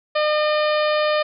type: harmonic tone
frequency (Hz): 606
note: D#5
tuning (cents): -46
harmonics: 1 / 2 / 3 / 4 / 5 / 6 / 7 / 8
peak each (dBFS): -18 / -24 / -28 / -30 / -32 / -34 / -35 / -36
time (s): 0.15-1.23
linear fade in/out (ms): 10
effects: none